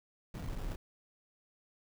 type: noise with sample-and-hold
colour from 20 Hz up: brown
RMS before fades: -39 dBFS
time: 0.34-0.76 s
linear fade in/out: 5 ms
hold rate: 2100 Hz
effects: none